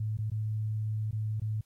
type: tone with dropouts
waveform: sine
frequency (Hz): 108.1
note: A2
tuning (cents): -30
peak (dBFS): -29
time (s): 0-1.61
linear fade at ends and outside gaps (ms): 5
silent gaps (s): 0.172-0.186 / 0.301-0.316 / 1.111-1.128 / 1.399-1.417
effects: white hiss -74 dBFS RMS until 1.65 s + AAC 48 kbps